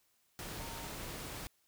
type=tone in noise; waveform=sine; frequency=918 Hz; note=A#5; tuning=27 cents flat; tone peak=-50 dBFS; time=0.6-0.88 s; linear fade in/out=0 ms; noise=pink; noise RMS=-44 dBFS; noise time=0.39-1.47 s; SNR=-9 dB; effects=white hiss -74 dBFS RMS until 1.67 s